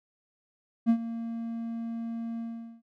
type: tone with ADSR envelope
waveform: triangle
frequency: 230 Hz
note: A#3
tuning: 23 cents flat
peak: -15 dBFS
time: 0.86-2.82 s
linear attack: 36 ms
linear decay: 76 ms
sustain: -15 dB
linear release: 430 ms
effects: none